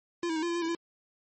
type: tone with pitch steps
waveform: square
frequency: 344.6 / 322.9 / 313.6 / 344.5 / 340.6 / 345.4 / 328 / 338.4 Hz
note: F4 / E4 / D#4 / F4 / F4 / F4 / E4 / E4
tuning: -23 / -36 / +14 / -24 / -43 / -19 / -9 / +45 cents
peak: -29 dBFS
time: 0.23-0.75 s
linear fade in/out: 2 ms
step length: 65 ms
effects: MP3 32 kbps